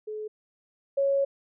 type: tone pair in turn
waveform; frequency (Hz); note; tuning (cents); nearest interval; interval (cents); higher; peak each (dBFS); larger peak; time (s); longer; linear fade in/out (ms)
sine; 428.1 / 553.3; A4 / C#5; -47 / -3; major third; 444; second; -32 / -21; second; 0.07-0.28 / 0.97-1.25; second; 10
effects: none